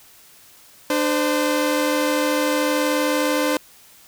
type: tone pair together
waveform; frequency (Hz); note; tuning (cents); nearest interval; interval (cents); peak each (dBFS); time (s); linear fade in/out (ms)
sawtooth; 297.8 / 516; D4 / C5; +24 / -24; minor seventh; 952; -17; 0.9-3.57; 2
effects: white hiss -49 dBFS RMS until 4.07 s